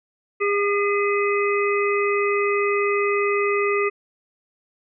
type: harmonic tone with a mistuned harmonic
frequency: 406.1 Hz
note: G#4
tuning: 39 cents flat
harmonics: 1 / 3 / 5 / 6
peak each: -20 / -25 / -27 / -28 dBFS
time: 0.4-3.9 s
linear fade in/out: 20 ms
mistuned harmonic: 6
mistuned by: +66 cents
effects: none